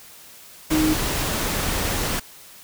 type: tone in noise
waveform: sine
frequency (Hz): 311.1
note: D#4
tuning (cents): 0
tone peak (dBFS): -17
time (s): 0.71-0.94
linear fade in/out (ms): 10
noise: pink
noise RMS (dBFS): -24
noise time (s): 0.7-2.2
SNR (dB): +4
effects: white hiss -45 dBFS RMS until 2.63 s